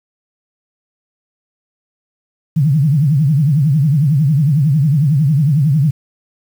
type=tone with vibrato; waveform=sine; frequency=146.2 Hz; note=D3; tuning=7 cents flat; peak=-9 dBFS; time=2.56-5.91 s; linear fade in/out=10 ms; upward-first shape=triangle; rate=11 Hz; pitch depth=240 cents each way; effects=7-bit